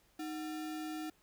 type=tone with sample-and-hold; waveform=sine; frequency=311.1 Hz; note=D#4; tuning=in tune; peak=-38 dBFS; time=0.19-1.1 s; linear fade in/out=5 ms; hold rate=1050 Hz; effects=pink hiss -70 dBFS RMS until 1.22 s